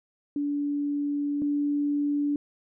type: tone pair in turn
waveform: sine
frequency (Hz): 288.5 / 289.7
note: D4 / D4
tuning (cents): -31 / -24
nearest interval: unison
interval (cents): 7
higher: second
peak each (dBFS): -25 / -23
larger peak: second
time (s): 0.36-1.42 / 1.42-2.36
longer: first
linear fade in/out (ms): 2
effects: none